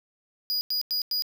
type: tone bursts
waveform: square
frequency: 4904 Hz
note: D#8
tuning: 26 cents flat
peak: -25 dBFS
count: 4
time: 0.5-1.222 s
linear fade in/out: 0 ms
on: 110 ms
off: 94 ms
effects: none